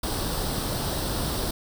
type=noise with comb filter; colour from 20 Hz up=pink; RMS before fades=-28 dBFS; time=0.03-1.51 s; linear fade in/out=5 ms; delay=0.22 ms; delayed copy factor=+0.6; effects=none